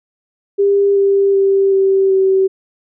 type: tone with pitch steps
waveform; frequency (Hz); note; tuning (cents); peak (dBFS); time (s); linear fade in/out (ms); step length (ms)
sine; 400 / 395.6 / 391.3 / 387 / 382.8; G4 / G4 / G4 / G4 / G4; +35 / +16 / -3 / -22 / -41; -9; 0.58-2.48; 20; 380
effects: none